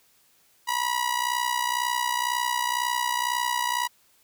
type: tone with amplitude modulation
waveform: sawtooth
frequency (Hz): 970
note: B5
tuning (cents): -31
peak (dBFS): -17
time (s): 0.67-3.88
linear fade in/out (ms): 20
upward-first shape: sine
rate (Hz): 62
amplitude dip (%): 75
effects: white hiss -62 dBFS RMS until 4.23 s